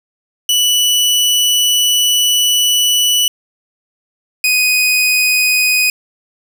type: tone pair in turn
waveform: sawtooth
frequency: 2960 / 2495 Hz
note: F#7 / D#7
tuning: 0 / +4 cents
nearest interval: minor third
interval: 296 cents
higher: first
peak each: -7 dBFS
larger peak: neither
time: 0.49-3.28 / 4.44-5.9 s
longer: first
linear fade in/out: 2 ms
effects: none